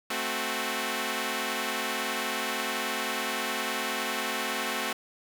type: chord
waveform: 5% pulse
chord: F# diminished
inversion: first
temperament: equal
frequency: 220 / 261.6 / 370 Hz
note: A3 / C4 / F#4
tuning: 0 / 0 / 0 cents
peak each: -22 dBFS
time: 0.1-4.93 s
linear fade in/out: 5 ms
effects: none